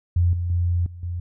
sine tone with level steps, 87.31 Hz, F2, in tune, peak -15 / -22 / -18 / -35 / -25 dBFS, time 0.16-1.2 s, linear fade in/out 5 ms, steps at 0.33 / 0.5 / 0.86 / 1.03 s, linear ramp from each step 2 ms, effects none

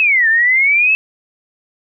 sine exponential two-way sweep, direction down then up, 2638 to 1759 to 2638 Hz, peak -9 dBFS, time 0-0.95 s, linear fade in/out 0 ms, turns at 0.28 s, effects none

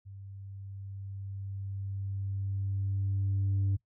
sine tone with level ramp, 98 Hz, G2, in tune, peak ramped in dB -44 to -23 dBFS, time 0.05-3.77 s, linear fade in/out 20 ms, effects noise-tail reverb RT60 0.1 s tail -18 dB re dry + tanh soft clip ceiling -24 dBFS

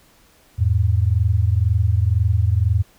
sine tone pair together, 84.69 / 106.7 Hz, E2 / G#2, +47 / +47 cents, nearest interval major third, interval 400 cents, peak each -17 dBFS, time 0.58-2.83 s, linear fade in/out 20 ms, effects pink hiss -54 dBFS RMS until 2.98 s

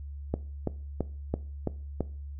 click train, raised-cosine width 2 ms, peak -14 dBFS, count 6, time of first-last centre 0.34-2.007 s, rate 3 Hz, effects noise-tail reverb RT60 0.4 s tail -19 dB re dry + added 71 Hz sine -37 dBFS peak until 2.39 s

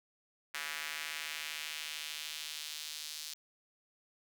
square tone with high-pass filter sweep, 76.6 Hz, D#2, 27 cents flat, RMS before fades -42 dBFS, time 0.54-3.34 s, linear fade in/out 5 ms, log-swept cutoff 1800 to 4400 Hz, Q 1.5, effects none

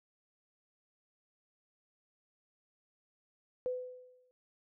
sine tone with exponential decay, 503 Hz, B4, 32 cents sharp, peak -30 dBFS, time 3.66-4.31 s, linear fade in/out 0 ms, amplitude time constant 140 ms, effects none

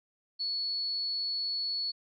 sine tone, 4404 Hz, C#8, 12 cents flat, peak -30 dBFS, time 0.39-1.92 s, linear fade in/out 20 ms, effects none

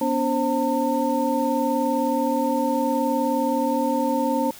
sine tone cluster, 245.7 / 285 / 530 / 904 Hz, B3 / C#4 / C5 / A5, -9 / +48 / +22 / +47 cents, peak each -25 dBFS, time 0.01-4.51 s, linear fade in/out 5 ms, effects white hiss -43 dBFS RMS until 4.59 s

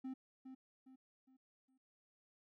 triangle tone with echo, 261.6 Hz, C4, in tune, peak -40 dBFS, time 0.04-0.14 s, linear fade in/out 10 ms, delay 410 ms, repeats 4, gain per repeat -8 dB, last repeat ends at 1.78 s, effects none

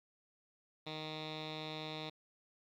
10% pulse tone with low-pass filter, 155.56 Hz, D#3, in tune, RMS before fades -44 dBFS, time 0.86-2.1 s, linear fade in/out 10 ms, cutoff 3700 Hz, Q 5.5, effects 12-bit

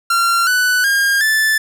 45% pulse tone with pitch steps, 1375 / 1490.8 / 1616.4 / 1752.5 Hz, F6 / F#6 / G#6 / A6, -27 / +13 / -47 / -7 cents, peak -12 dBFS, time 0.1-1.58 s, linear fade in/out 5 ms, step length 370 ms, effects none

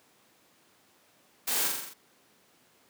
white noise with echo, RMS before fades -30 dBFS, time 1.47-1.68 s, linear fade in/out 10 ms, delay 43 ms, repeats 6, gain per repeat -3 dB, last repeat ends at 1.938 s, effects pink hiss -63 dBFS RMS until 2.89 s + high-pass 200 Hz 12 dB/octave

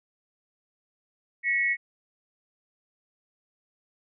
sine tone pair together, 1919.5 / 2200 Hz, B6 / C#7, -50 / -14 cents, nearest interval major second, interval 236 cents, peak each -25 dBFS, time 1.43-1.77 s, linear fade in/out 50 ms, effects none

